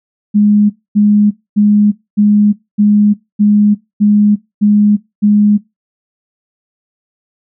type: tone bursts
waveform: sine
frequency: 207.7 Hz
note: G#3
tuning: in tune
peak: -5 dBFS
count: 9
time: 0.34-5.58 s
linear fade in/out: 20 ms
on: 360 ms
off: 250 ms
effects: noise-tail reverb RT60 0.2 s tail -21 dB re dry